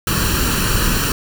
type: noise with comb filter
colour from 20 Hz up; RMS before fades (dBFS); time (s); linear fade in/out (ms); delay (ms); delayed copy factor
pink; -17; 0.07-1.12; 2; 0.7; +0.7
effects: none